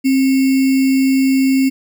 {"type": "tone with sample-and-hold", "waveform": "sine", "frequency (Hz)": 266.1, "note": "C4", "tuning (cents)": 29, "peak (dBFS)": -10, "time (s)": [0.04, 1.7], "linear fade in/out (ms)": 20, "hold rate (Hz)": 2450, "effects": []}